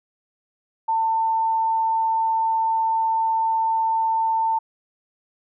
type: tone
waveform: sine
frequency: 896 Hz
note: A5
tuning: 31 cents sharp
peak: -18 dBFS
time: 0.88-4.59 s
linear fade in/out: 10 ms
effects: none